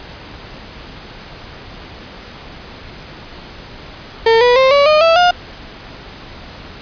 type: tone with pitch steps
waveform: 35% pulse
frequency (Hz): 453.4 / 488.8 / 526.9 / 568 / 612.2 / 660 / 711.5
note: A#4 / B4 / C5 / C#5 / D#5 / E5 / F5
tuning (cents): -48 / -18 / +12 / +42 / -28 / +2 / +32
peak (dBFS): -6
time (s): 4.26-5.31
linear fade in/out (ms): 5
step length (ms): 150
effects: pink hiss -34 dBFS RMS until 6.81 s + resampled to 11025 Hz